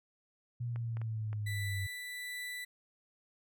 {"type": "linear sweep", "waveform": "sine", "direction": "down", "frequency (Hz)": [120.9, 96.2], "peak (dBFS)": -34, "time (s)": [0.6, 1.87], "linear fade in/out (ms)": 10}
{"type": "clicks", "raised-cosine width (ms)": 0.5, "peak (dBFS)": -34, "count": 4, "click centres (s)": [0.76, 0.97, 1.016, 1.33]}
{"type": "tone with tremolo", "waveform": "35% pulse", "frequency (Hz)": 1980, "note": "B6", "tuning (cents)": 4, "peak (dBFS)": -37, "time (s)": [1.46, 2.65], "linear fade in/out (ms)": 10, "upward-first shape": "triangle", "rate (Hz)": 1.3, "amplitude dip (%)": 25}
{"effects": []}